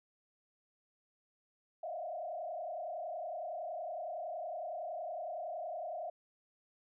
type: tone with frequency modulation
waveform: sine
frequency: 670 Hz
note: E5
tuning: 28 cents sharp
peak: -38 dBFS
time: 1.83-6.1 s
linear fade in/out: 5 ms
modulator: 30.8 Hz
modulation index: 1.9
effects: none